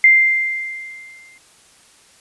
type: tone with exponential decay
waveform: sine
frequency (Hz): 2093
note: C7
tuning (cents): 0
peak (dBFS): -5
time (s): 0.04-1.38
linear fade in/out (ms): 2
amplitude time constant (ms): 290
effects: white hiss -50 dBFS RMS until 2.2 s + resampled to 24000 Hz